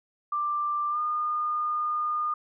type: tone with pitch glide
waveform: sine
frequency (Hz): 1182 to 1218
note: D6 to D#6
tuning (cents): +11 to -37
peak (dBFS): -25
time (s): 0.32-2.34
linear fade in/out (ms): 5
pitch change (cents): +52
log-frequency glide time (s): 0.9-0.99
effects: none